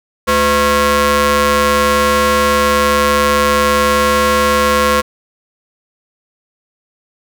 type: ring-modulated tone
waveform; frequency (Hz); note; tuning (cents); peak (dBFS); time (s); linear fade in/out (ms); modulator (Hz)
sawtooth; 289.5; D4; -25; -3; 0.27-5.02; 20; 796
effects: none